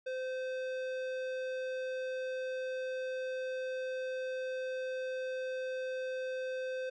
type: tone with tanh clipping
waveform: sine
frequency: 516 Hz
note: C5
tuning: 24 cents flat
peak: -37 dBFS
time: 0.06-6.9 s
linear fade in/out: 10 ms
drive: 15 dB
effects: none